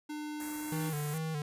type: tone with pitch glide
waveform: square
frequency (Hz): 300 to 304.9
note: D4 to D#4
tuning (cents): +37 to -35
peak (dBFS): -38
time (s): 0.09-0.9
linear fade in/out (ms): 10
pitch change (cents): +28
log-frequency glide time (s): 0.48-0.77
type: band-stop noise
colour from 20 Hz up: white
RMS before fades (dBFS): -44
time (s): 0.4-1.18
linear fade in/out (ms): 0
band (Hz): 2200 to 6200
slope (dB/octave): 48
type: tone with vibrato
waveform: square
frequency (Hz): 153.6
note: D#3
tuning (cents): -22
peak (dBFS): -34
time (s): 0.72-1.42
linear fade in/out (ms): 2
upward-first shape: square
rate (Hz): 2.4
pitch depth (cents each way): 64
effects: resampled to 32000 Hz